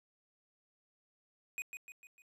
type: tone with echo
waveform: square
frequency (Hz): 2489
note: D#7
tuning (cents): 0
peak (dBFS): -37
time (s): 1.58-1.62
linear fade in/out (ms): 0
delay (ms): 150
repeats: 4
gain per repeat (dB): -6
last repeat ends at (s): 2.22
effects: low-pass 12000 Hz 12 dB/octave + 13-bit